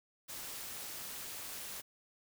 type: noise with amplitude modulation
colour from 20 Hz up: white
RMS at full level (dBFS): -42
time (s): 0.28-1.82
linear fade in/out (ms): 20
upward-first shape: sine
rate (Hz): 275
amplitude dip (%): 55
effects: none